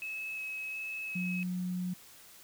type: tone with vibrato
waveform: sine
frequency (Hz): 2576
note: E7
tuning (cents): -41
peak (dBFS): -36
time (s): 0.02-1.43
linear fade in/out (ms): 0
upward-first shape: square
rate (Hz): 1.4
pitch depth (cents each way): 8
type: tone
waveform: sine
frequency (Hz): 180.8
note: F#3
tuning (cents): -40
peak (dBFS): -32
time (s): 1.15-1.94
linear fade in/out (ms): 10
effects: white hiss -55 dBFS RMS until 2.43 s